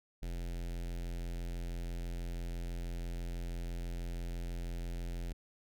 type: tone with notch filter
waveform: square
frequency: 43.05 Hz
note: F1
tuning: 24 cents flat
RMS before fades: -39 dBFS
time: 0.22-5.33 s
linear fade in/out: 10 ms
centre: 1100 Hz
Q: 1.2
effects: none